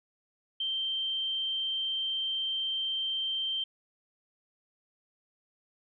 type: tone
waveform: sine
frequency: 3136 Hz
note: G7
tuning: in tune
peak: -29 dBFS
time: 0.6-3.64 s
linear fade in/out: 5 ms
effects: none